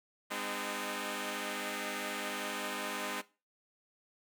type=tone cluster; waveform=5% pulse; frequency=204.9 / 256.2 / 304.8 Hz; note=G#3 / C4 / D#4; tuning=-23 / -36 / -36 cents; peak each=-29 dBFS; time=0.3-3.22 s; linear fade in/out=20 ms; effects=noise-tail reverb RT60 0.3 s tail -18 dB re dry